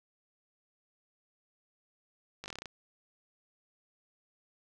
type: slowing click train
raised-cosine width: 0.2 ms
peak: -24 dBFS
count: 9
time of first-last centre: 2.44-2.657 s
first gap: 19 ms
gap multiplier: 1.1
effects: none